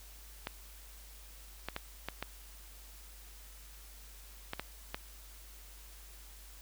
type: clicks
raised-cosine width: 0.3 ms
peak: -20 dBFS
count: 8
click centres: 0.471 / 1.686 / 1.764 / 2.086 / 2.226 / 4.534 / 4.596 / 4.945 s
effects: added 50 Hz sine -52 dBFS peak until 6.61 s + white hiss -56 dBFS RMS until 6.61 s